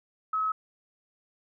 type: tone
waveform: sine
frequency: 1284 Hz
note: E6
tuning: 46 cents flat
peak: -25 dBFS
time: 0.33-0.52 s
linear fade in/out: 5 ms
effects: none